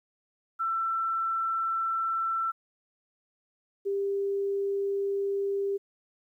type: tone pair in turn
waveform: sine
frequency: 1339 / 397.1 Hz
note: E6 / G4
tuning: +27 / +22 cents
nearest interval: octave + major sixth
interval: 2105 cents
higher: first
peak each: -26 dBFS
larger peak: neither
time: 0.59-2.52 / 3.85-5.78 s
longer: neither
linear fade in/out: 20 ms
effects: 11-bit